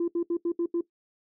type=tone bursts at uneven times; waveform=sine; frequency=341.9 Hz; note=F4; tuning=37 cents flat; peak=-22 dBFS; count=6; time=0-0.08 / 0.15-0.23 / 0.3-0.37 / 0.45-0.52 / 0.59-0.66 / 0.74-0.81 s; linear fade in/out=5 ms; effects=noise-tail reverb RT60 0.1 s tail -17 dB re dry + tanh soft clip ceiling -21 dBFS